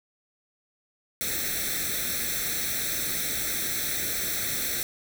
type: noise with comb filter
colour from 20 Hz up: white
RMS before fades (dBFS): -29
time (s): 1.21-4.83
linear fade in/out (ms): 0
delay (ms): 0.51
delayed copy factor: +0.85
effects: none